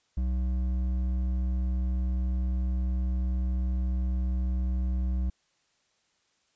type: tone with hard clipping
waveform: triangle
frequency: 62.8 Hz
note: B1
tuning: 30 cents sharp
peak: -27 dBFS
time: 0.17-5.3 s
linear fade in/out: 5 ms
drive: 11 dB
effects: white hiss -71 dBFS RMS until 6.55 s + resampled to 16000 Hz